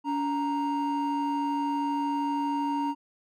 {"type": "tone pair together", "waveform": "triangle", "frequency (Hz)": [285, 932.3], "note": ["C#4", "A#5"], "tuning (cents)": [48, 0], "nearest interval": "octave + major sixth", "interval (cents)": 2052, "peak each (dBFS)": -26, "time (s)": [0.04, 2.95], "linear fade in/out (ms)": 50, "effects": ["tanh soft clip ceiling -18 dBFS"]}